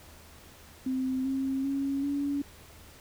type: tone with pitch steps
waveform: sine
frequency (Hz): 260 / 267.6 / 275.5 / 283.5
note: C4 / C4 / C#4 / C#4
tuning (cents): -11 / +39 / -11 / +39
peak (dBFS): -27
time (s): 0.86-2.42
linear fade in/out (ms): 5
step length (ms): 390
effects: added 79 Hz sine -56 dBFS peak until 3 s + pink hiss -53 dBFS RMS until 3 s